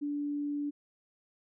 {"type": "tone", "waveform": "sine", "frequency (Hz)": 290.3, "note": "D4", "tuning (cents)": -20, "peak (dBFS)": -31, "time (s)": [0.01, 0.71], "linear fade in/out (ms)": 20, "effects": []}